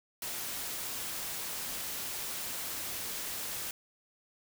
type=noise; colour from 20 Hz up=white; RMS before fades=-38 dBFS; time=0.22-3.71 s; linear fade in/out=2 ms; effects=none